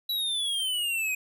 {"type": "exponential sweep", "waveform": "square", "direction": "down", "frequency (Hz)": [3951, 2489], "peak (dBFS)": -27, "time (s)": [0.09, 1.15], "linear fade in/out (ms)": 5, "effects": []}